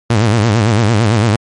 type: tone with vibrato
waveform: sawtooth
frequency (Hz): 110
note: A2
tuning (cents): 0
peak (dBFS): -5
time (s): 0.1-1.36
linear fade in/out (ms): 5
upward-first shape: sine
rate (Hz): 8.9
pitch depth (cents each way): 150
effects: low-pass 8000 Hz 12 dB/octave + MP3 48 kbps